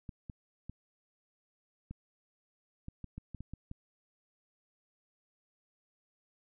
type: clicks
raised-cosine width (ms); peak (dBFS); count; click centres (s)
5; -30; 11; 0.092 / 0.298 / 0.696 / 1.91 / 2.884 / 3.043 / 3.18 / 3.347 / 3.406 / 3.536 / 3.714
effects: none